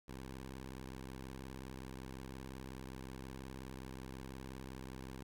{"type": "tone with vibrato", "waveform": "10% pulse", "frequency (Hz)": 65.41, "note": "C2", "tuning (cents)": 0, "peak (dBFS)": -38, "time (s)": [0.08, 5.23], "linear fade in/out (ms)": 5, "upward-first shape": "sine", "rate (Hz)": 19, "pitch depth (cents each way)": 150, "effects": []}